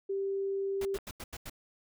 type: tone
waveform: sine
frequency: 392 Hz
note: G4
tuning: in tune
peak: -30 dBFS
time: 0.09-0.97 s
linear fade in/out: 10 ms
type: noise bursts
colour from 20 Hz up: pink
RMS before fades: -42 dBFS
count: 6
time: 0.81-1.498 s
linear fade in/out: 5 ms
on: 43 ms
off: 86 ms
type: clicks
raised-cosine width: 0.5 ms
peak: -32 dBFS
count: 2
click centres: 0.951 / 0.987 s
effects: none